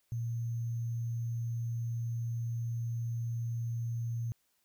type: tone with sample-and-hold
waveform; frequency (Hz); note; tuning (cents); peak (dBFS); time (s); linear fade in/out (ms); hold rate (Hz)
sine; 116.54; A#2; 0; -32; 0.12-4.32; 0; 6300
effects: white hiss -75 dBFS RMS until 4.64 s